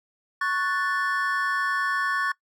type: chord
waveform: triangle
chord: F# minor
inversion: second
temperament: equal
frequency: 1108.7 / 1480 / 1760 Hz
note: C#6 / F#6 / A6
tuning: 0 / 0 / 0 cents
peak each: -25 / -27 / -25 dBFS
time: 0.41-2.32 s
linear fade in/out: 5 ms
effects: noise-tail reverb RT60 0.1 s tail -21 dB re dry